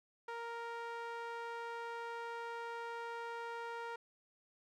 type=tone with band-pass filter; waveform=sawtooth; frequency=466.2 Hz; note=A#4; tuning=in tune; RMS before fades=-44 dBFS; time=0.28-3.96 s; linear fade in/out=5 ms; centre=1100 Hz; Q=1.2; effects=none